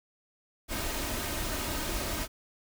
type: noise with comb filter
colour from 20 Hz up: pink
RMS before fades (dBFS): -33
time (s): 0.68-2.28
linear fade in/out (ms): 50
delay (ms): 3.2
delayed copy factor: +0.5
effects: none